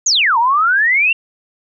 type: exponential two-way sweep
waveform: sine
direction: down then up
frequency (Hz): 7040 to 892 to 2786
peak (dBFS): -10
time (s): 0.06-1.13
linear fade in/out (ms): 5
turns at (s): 0.38
effects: none